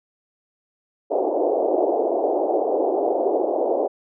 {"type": "band-pass noise", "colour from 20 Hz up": "pink", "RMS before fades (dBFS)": -21, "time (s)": [1.1, 3.88], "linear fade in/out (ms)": 20, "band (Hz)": [330, 760], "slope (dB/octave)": 48, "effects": []}